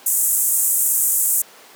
pink band-pass noise, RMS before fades -18 dBFS, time 0.06-1.42 s, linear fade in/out 5 ms, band 7400 to 16000 Hz, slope 48 dB/octave, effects pink hiss -44 dBFS RMS until 1.75 s + high-pass 400 Hz 12 dB/octave

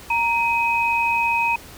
sine tone pair together, 932 / 2523 Hz, A#5 / D#7, -1 / +23 cents, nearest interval octave + perfect fourth, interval 1724 cents, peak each -20 dBFS, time 0.1-1.56 s, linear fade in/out 5 ms, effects added 69 Hz sine -49 dBFS peak until 1.77 s + pink hiss -42 dBFS RMS until 1.77 s

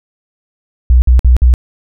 sine tone bursts, 61.74 Hz, B1, in tune, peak -3 dBFS, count 4, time 0.9-1.539 s, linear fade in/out 0 ms, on 120 ms, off 53 ms, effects none

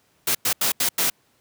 white noise bursts at uneven times, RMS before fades -21 dBFS, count 5, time 0.27-0.35 / 0.45-0.53 / 0.61-0.72 / 0.8-0.89 / 0.98-1.1 s, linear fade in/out 5 ms, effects pink hiss -63 dBFS RMS until 1.4 s + high-pass 100 Hz 12 dB/octave

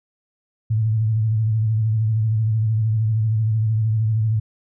sine tone with vibrato, 110 Hz, A2, in tune, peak -16 dBFS, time 0.7-4.4 s, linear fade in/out 10 ms, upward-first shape sine, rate 13 Hz, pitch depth 54 cents each way, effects none

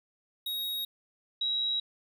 square / sine tone pair in turn, 3779 / 3856 Hz, A#7 / B7, +23 / -42 cents, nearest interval unison, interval 35 cents, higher second, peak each -32 / -27 dBFS, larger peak second, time 0.46-0.85 / 1.41-1.8 s, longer neither, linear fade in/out 5 ms, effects none

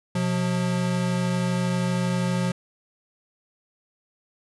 square tone pair together, 126.57 / 179.2 Hz, B2 / F3, +43 / +45 cents, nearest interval tritone, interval 602 cents, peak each -28 / -24 dBFS, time 0.15-2.52 s, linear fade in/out 5 ms, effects resampled to 24000 Hz

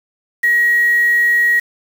sine tone with quantisation, 1900 Hz, A#6, 33 cents sharp, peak -10 dBFS, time 0.43-1.6 s, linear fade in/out 10 ms, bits 5, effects none

